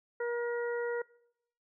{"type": "harmonic tone", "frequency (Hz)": 475.8, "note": "A#4", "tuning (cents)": 35, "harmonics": [1, 2, 3, 4], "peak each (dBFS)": [-32, -43, -41, -44], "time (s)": [0.2, 1.02], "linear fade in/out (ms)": 5, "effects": ["noise-tail reverb RT60 0.8 s tail -24 dB re dry"]}